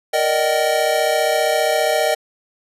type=chord; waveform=square; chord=Eb major seventh; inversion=second; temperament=equal with one note detuned; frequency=466.2 / 587.3 / 622.3 / 767 Hz; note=Bb4 / D5 / Eb5 / G5; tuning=0 / 0 / 0 / -38 cents; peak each=-24 / -24 / -19 / -22 dBFS; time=0.13-2.15 s; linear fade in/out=10 ms; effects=resampled to 32000 Hz